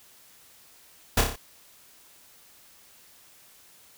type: noise with echo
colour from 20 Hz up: pink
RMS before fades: -20 dBFS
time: 1.17-1.21 s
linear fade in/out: 5 ms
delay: 30 ms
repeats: 5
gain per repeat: -4 dB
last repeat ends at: 1.36 s
effects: white hiss -55 dBFS RMS until 3.97 s